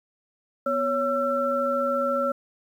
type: tone cluster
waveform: sine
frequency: 247.2 / 556 / 1343 Hz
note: B3 / C#5 / E6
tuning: +2 / +5 / +32 cents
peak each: -31 / -24 / -26 dBFS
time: 0.66-2.32 s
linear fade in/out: 5 ms
effects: 9-bit